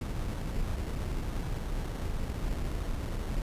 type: noise with sample-and-hold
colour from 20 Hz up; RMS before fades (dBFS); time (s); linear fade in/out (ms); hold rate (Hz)
brown; -33; 0.01-3.42; 2; 2450
effects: resampled to 32000 Hz